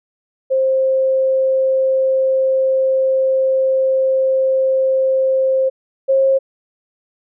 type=tone pair in turn; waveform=sine; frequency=528 / 536.6 Hz; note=C5 / C5; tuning=+16 / +44 cents; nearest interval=unison; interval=28 cents; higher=second; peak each=-12 / -10 dBFS; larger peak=second; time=0.5-5.7 / 6.08-6.39 s; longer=first; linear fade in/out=20 ms; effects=none